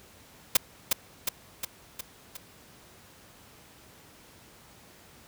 white noise with echo, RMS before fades -19 dBFS, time 0.55-0.57 s, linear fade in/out 5 ms, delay 360 ms, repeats 5, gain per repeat -4 dB, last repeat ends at 2.37 s, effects pink hiss -54 dBFS RMS until 5.27 s + high-pass 60 Hz 12 dB/octave

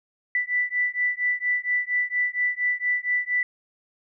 sine beating tone pair, 1975.5 / 1979.8 Hz, B6 / B6, 0 / +4 cents, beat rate 4.3 Hz, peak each -25 dBFS, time 0.35-3.43 s, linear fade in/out 2 ms, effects none

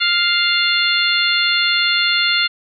harmonic tone with a mistuned harmonic, 699 Hz, F5, 1 cent sharp, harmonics 2 / 3 / 4 / 5 / 6, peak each -20 / -20 / -20 / -20 / -20 dBFS, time 0-2.48 s, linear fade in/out 20 ms, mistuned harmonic 6, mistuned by +16 cents, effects none

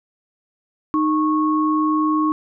sine tone pair together, 308.7 / 1100 Hz, D#4 / C#6, -14 / -14 cents, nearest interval octave + minor seventh, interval 2200 cents, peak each -17 / -20 dBFS, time 0.94-2.32 s, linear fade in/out 0 ms, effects none

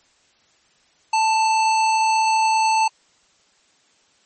square tone, 883 Hz, A5, 6 cents sharp, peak -16 dBFS, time 1.13-2.88 s, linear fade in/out 5 ms, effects white hiss -59 dBFS RMS until 4.25 s + MP3 32 kbps

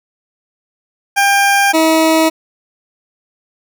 20% pulse tone pair in turn, 798 / 320.5 Hz, G5 / E4, +31 / -49 cents, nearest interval octave + major third, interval 1580 cents, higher first, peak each -4 dBFS, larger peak neither, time 1.16-1.73 / 1.73-2.3 s, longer neither, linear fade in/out 20 ms, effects none

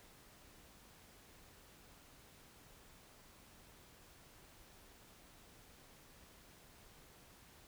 silence, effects pink hiss -62 dBFS RMS until 7.67 s

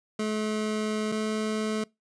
25% pulse tone pair in turn, 214.9 / 216.3 Hz, A3 / A3, -41 / -29 cents, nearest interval unison, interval 12 cents, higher second, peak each -23 dBFS, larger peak neither, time 0.19-1.12 / 1.12-1.84 s, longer first, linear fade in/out 5 ms, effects noise-tail reverb RT60 0.2 s tail -24 dB re dry + resampled to 22050 Hz

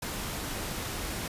pink noise, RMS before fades -35 dBFS, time 0.02-1.28 s, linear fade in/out 5 ms, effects resampled to 32000 Hz

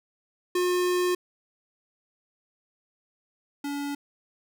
square tone pair in turn, 359.2 / 285.1 Hz, F4 / C#4, +49 / +49 cents, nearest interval major third, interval 400 cents, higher first, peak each -23 / -30 dBFS, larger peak first, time 0.55-1.15 / 3.64-3.95 s, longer first, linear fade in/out 5 ms, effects none

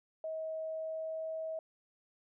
sine tone with pitch glide, 637 to 640.7 Hz, D#5 to E5, +41 to -49 cents, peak -36 dBFS, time 0.24-1.59 s, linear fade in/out 2 ms, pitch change +10 cents, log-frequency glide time 0.61-1.28 s, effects none

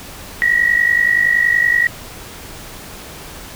sine tone pair together, 1879.4 / 1930 Hz, A#6 / B6, +14 / -40 cents, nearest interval unison, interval 46 cents, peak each -15 / -13 dBFS, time 0.42-1.87 s, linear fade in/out 0 ms, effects pink hiss -34 dBFS RMS until 3.55 s

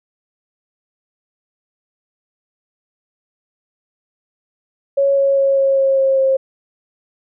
sine tone with pitch steps, 554.4 / 550.9 / 547.4 / 543.9 / 540.5 / 537.1 / 533.7 Hz, C#5 / C#5 / C#5 / C#5 / C#5 / C5 / C5, 0 / -11 / -22 / -33 / -44 / +45 / +34 cents, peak -11 dBFS, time 4.97-6.37 s, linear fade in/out 10 ms, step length 200 ms, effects none

